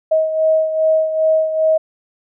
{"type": "beating tone pair", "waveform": "sine", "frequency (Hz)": [633, 635.5], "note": ["D#5", "D#5"], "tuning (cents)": [30, 36], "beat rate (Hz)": 2.5, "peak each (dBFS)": [-13, -20], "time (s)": [0.11, 1.78], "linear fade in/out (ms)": 10, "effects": []}